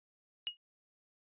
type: tone with exponential decay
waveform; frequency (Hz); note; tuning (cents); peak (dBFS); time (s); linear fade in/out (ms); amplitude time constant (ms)
sine; 2879; F#7; -48; -30; 0.47-0.57; 0; 21
effects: resampled to 8000 Hz